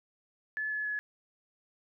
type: tone with pitch steps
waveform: sine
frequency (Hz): 1724 / 1711.1 / 1698.3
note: A6 / A6 / G#6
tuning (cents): -36 / -49 / +38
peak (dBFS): -31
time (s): 0.57-0.99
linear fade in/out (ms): 0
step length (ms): 140
effects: none